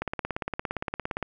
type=click train; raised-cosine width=0.5 ms; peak=-14 dBFS; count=22; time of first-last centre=0.02-1.227 s; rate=17.4 Hz; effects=none